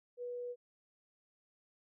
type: tone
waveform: sine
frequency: 488 Hz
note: B4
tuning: 21 cents flat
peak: -39 dBFS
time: 0.17-0.56 s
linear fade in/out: 50 ms
effects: none